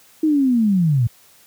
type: linear sweep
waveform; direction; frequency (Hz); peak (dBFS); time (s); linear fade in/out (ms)
sine; down; 320.1 to 109.8; -13; 0.23-1.07; 5
effects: white hiss -51 dBFS RMS until 1.46 s + high-pass 60 Hz 12 dB/octave